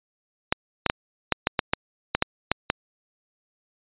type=clicks; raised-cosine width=0.3 ms; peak=-3 dBFS; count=11; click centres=0.525 / 0.863 / 0.899 / 1.323 / 1.471 / 1.592 / 1.735 / 2.15 / 2.224 / 2.516 / 2.701 s; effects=resampled to 8000 Hz